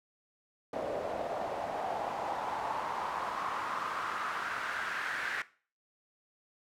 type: noise with band-pass filter sweep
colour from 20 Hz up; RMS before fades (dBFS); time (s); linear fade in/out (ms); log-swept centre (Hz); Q
pink; -36; 0.73-5.42; 2; 570 to 1700; 3.4
effects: noise-tail reverb RT60 0.4 s tail -18 dB re dry